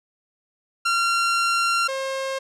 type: tone pair in turn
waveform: sawtooth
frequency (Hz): 1375 / 535.1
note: F6 / C5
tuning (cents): -27 / +39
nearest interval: octave + major third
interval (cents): 1634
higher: first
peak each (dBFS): -15 / -21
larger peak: first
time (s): 0.85-1.88 / 1.88-2.39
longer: first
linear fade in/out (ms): 10
effects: low-pass 8000 Hz 12 dB/octave